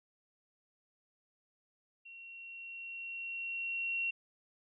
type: tone with level ramp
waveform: sine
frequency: 2735 Hz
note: F7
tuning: 37 cents flat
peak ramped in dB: -49 to -31 dBFS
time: 2.05-4.11 s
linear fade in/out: 10 ms
effects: none